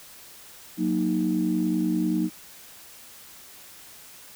sine chord, D# minor, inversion first, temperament equal with one note detuned, 182.87 / 233.1 / 311.1 Hz, F#3 / A#3 / D#4, -20 / 0 / 0 cents, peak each -26 / -27 / -24 dBFS, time 0.77-2.3 s, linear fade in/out 50 ms, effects tanh soft clip ceiling -13 dBFS + white hiss -47 dBFS RMS until 4.35 s

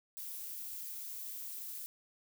violet noise with amplitude modulation, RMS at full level -42 dBFS, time 0.17-1.86 s, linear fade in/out 0 ms, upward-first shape sine, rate 234 Hz, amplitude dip 40%, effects none

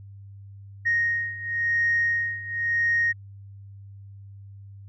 sine beating tone pair, 1864.7 / 1865.65 Hz, A#6 / A#6, 0 / +1 cents, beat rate 0.95 Hz, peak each -26 / -23 dBFS, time 0.85-3.13 s, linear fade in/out 20 ms, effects tanh soft clip ceiling -14 dBFS + added 99 Hz sine -41 dBFS peak until 4.88 s

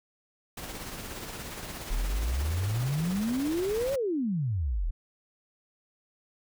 pink noise with tremolo, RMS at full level -38 dBFS, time 0.57-3.96 s, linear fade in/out 5 ms, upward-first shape sine, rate 17 Hz, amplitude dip 35%
sine exponential two-way sweep, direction up then down, 35.49 to 566 to 35.49 Hz, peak -26 dBFS, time 1.9-4.91 s, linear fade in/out 10 ms, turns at 3.94 s
effects none

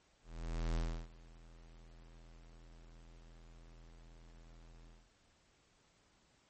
square tone with ADSR envelope, 41.28 Hz, E1, 3 cents sharp, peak -33 dBFS, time 0.23-5.1 s, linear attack 530 ms, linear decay 320 ms, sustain -23 dB, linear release 210 ms, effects pink hiss -71 dBFS RMS until 6.49 s + MP3 32 kbps

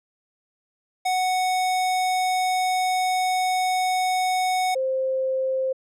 square / sine tone pair in turn, 740 / 525.2 Hz, F#5 / C5, 0 / +6 cents, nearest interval tritone, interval 594 cents, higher first, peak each -21 dBFS, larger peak neither, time 1.05-4.75 / 4.75-5.73 s, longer first, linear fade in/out 10 ms, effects low-pass 12000 Hz 12 dB/octave

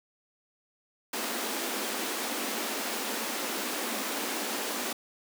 pink high-pass noise, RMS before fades -33 dBFS, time 1.13-4.93 s, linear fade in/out 5 ms, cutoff 210 Hz, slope 96 dB/octave, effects none

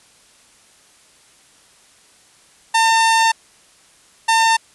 sawtooth tone bursts at uneven times, 903 Hz, A5, 45 cents sharp, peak -8 dBFS, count 2, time 2.74-3.32 / 4.28-4.57 s, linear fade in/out 10 ms, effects white hiss -51 dBFS RMS until 4.74 s + resampled to 24000 Hz

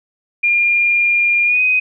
sine tone with pitch glide, 2407 to 2506 Hz, D7 to D#7, +42 to +12 cents, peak -11 dBFS, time 0.43-1.8 s, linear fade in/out 10 ms, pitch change +70 cents, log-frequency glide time 1.45-1.61 s, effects none

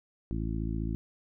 harmonic tone, 55 Hz, A1, in tune, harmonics 1 / 2 / 3 / 4 / 5 / 6, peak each -33 / -36 / -38 / -39 / -40 / -41 dBFS, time 0.31-0.95 s, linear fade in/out 0 ms, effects none

